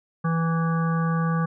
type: harmonic tone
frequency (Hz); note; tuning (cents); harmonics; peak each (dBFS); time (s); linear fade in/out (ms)
164.81; E3; 0; 1 / 3 / 5 / 7 / 9 / 10; -21 / -34 / -36 / -30 / -37 / -39; 0.24-1.46; 10
effects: none